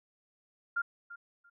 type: tone with echo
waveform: sine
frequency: 1399 Hz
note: F6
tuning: 3 cents sharp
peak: -28 dBFS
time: 0.76-0.82 s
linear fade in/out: 10 ms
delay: 340 ms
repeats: 2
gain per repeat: -15 dB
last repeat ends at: 1.5 s
effects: none